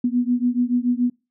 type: beating tone pair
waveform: sine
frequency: 242 / 249 Hz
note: B3 / B3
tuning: -35 / +14 cents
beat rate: 7 Hz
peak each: -20 / -21 dBFS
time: 0.04-1.1 s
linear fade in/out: 5 ms
effects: noise-tail reverb RT60 0.3 s tail -25 dB re dry